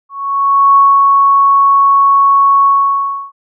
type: tone with ADSR envelope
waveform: sine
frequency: 1108.7 Hz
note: C#6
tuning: in tune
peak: -3 dBFS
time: 0.09-3.32 s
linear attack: 670 ms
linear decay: 230 ms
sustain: -2 dB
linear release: 660 ms
effects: none